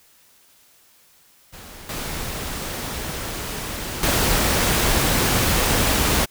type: noise with level steps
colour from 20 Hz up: pink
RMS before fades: -40 / -29 / -19 dBFS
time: 1.52-6.26 s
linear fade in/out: 20 ms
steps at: 1.89 / 4.03 s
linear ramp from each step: 2 ms
effects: white hiss -55 dBFS RMS until 6.3 s